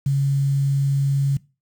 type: tone with quantisation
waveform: sine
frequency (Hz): 138.59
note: C#3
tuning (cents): 0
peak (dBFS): -16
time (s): 0.06-1.37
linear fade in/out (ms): 5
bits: 7
effects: noise-tail reverb RT60 0.3 s tail -21 dB re dry